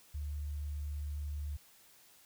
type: tone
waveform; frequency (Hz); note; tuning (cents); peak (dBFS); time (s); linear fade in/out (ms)
sine; 73.42; D2; 0; -36; 0.14-1.57; 10
effects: white hiss -62 dBFS RMS until 2.25 s